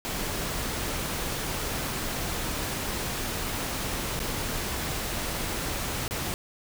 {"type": "noise with dropouts", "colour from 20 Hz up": "pink", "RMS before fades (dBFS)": -31, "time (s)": [0.05, 6.34], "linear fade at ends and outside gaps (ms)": 0, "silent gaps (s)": [[4.192, 4.201], [6.079, 6.109]], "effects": []}